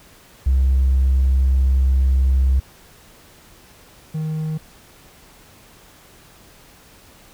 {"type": "tone pair in turn", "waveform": "triangle", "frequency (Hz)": [65.8, 156.5], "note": ["C2", "D#3"], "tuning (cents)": [10, 10], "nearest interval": "octave + minor third", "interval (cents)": 1500, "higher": "second", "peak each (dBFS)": [-9, -19], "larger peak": "first", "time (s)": [[0.46, 2.6], [4.14, 4.58]], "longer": "first", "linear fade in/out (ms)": 10, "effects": ["tanh soft clip ceiling -10 dBFS", "pink hiss -48 dBFS RMS until 7.33 s"]}